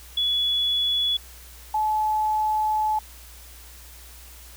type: tone pair in turn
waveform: sine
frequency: 3400 / 859.9 Hz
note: G#7 / A5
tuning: +40 / -40 cents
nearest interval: 2 octaves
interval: 2380 cents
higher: first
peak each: -20 dBFS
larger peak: neither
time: 0.17-1.17 / 1.74-2.99 s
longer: second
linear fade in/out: 5 ms
effects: added 60 Hz sine -45 dBFS peak until 4.56 s + white hiss -47 dBFS RMS until 4.56 s